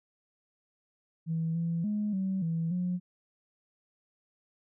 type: tone with pitch steps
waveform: sine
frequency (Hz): 163 / 167.5 / 209.4 / 190.7 / 164.7 / 179.5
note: E3 / E3 / G#3 / G3 / E3 / F3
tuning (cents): -19 / +28 / +15 / -47 / -1 / +48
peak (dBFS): -27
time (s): 1.26-3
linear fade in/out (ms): 50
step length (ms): 290
effects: tanh soft clip ceiling -23 dBFS